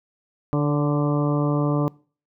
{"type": "harmonic tone with a mistuned harmonic", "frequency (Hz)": 146.83, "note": "D3", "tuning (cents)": 0, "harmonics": [1, 2, 3, 4, 5, 6, 7, 8], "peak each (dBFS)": [-21, -23, -29, -29, -36, -38, -34, -34], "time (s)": [0.53, 1.88], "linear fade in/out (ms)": 0, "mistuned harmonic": 4, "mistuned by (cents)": -24, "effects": ["noise-tail reverb RT60 0.4 s tail -23 dB re dry"]}